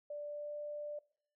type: tone with pitch glide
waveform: sine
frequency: 587.3 to 591 Hz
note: D5 to D5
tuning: 0 to +11 cents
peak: -40 dBFS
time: 0.1-0.99 s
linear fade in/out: 5 ms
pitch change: +11 cents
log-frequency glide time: 0.26-0.55 s
effects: noise-tail reverb RT60 0.6 s tail -22 dB re dry